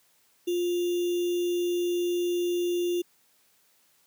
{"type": "tone with sample-and-hold", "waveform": "sine", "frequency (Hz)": 351.2, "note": "F4", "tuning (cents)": 10, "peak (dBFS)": -24, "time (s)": [0.47, 3.02], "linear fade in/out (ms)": 10, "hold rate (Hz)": 3150, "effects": ["white hiss -65 dBFS RMS until 4.06 s", "high-pass 100 Hz 12 dB/octave"]}